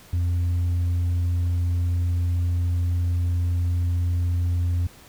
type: tone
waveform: sine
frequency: 87.31 Hz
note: F2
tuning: in tune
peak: -17 dBFS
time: 0.13-4.87 s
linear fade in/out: 5 ms
effects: tanh soft clip ceiling -19 dBFS + pink hiss -49 dBFS RMS until 5.08 s